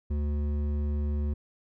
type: tone with hard clipping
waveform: sine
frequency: 73.42 Hz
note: D2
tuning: in tune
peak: -28 dBFS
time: 0.1-1.34 s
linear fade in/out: 10 ms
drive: 10 dB
effects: none